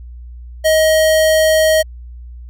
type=tone; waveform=square; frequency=630 Hz; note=D#5; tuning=21 cents sharp; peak=-10 dBFS; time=0.64-1.83 s; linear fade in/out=20 ms; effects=added 60 Hz sine -30 dBFS peak until 2.49 s